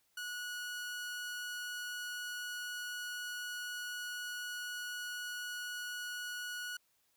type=tone; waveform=sawtooth; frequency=1462 Hz; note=F#6; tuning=21 cents flat; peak=-36 dBFS; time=0.17-6.77 s; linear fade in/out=5 ms; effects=white hiss -75 dBFS RMS until 7.16 s